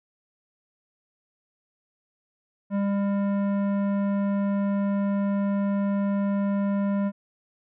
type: tone with tanh clipping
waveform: triangle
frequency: 200 Hz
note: G3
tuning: 35 cents sharp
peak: -24 dBFS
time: 2.7-7.12 s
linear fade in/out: 50 ms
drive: 18 dB
effects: none